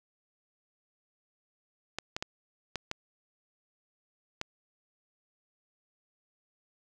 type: clicks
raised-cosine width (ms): 0.2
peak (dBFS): -16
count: 6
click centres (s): 1.986 / 2.165 / 2.225 / 2.757 / 2.914 / 4.414
effects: none